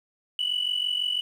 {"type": "tone pair together", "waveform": "sine", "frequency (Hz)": [2941, 2987], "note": ["F#7", "F#7"], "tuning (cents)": [-11, 16], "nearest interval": "unison", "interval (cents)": 27, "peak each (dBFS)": -26, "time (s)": [0.39, 1.21], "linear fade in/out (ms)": 2, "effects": ["tanh soft clip ceiling -19 dBFS", "9-bit"]}